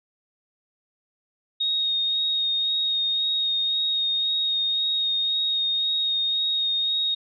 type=tone with vibrato; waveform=sine; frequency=3729 Hz; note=A#7; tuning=in tune; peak=-21 dBFS; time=1.6-7.15 s; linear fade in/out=10 ms; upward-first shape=sine; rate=1.9 Hz; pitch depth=15 cents each way; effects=none